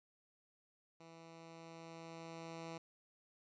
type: tone with level ramp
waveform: 10% pulse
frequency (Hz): 164.81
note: E3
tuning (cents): 0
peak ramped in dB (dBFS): -48 to -37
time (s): 1-2.78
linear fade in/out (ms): 5
effects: resampled to 16000 Hz